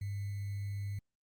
sine tone with sample-and-hold, 100.2 Hz, G2, 38 cents sharp, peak -35 dBFS, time 0.01-0.99 s, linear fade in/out 5 ms, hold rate 2100 Hz, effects Opus 32 kbps

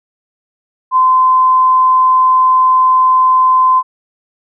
sine tone, 1030 Hz, C6, 28 cents flat, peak -6 dBFS, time 0.91-3.83 s, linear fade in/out 50 ms, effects none

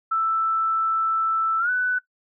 sine tone with pitch glide, 1323 to 1493.6 Hz, E6 to F#6, +6 to +16 cents, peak -19 dBFS, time 0.11-1.99 s, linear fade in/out 10 ms, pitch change +210 cents, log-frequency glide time 1.59-1.7 s, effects noise-tail reverb RT60 0.1 s tail -19 dB re dry

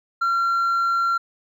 triangle tone with hard clipping, 1370 Hz, F6, 34 cents flat, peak -17 dBFS, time 0.21-1.18 s, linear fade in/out 10 ms, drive 1 dB, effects none

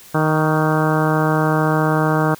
harmonic tone with a mistuned harmonic, 155.56 Hz, D#3, in tune, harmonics 1 / 2 / 3 / 4 / 5 / 6 / 7 / 8 / 9 / 10, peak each -18 / -21 / -23 / -24 / -25 / -26 / -26 / -27 / -28 / -28 dBFS, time 0.14-2.35 s, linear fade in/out 10 ms, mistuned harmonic 7, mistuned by +33 cents, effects white hiss -43 dBFS RMS until 2.39 s

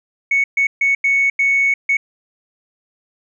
sine tone bursts at uneven times, 2217 Hz, C#7, in tune, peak -11 dBFS, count 6, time 0.31-0.44 / 0.57-0.67 / 0.81-0.95 / 1.04-1.3 / 1.39-1.74 / 1.89-1.97 s, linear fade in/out 5 ms, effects tanh soft clip ceiling -8 dBFS

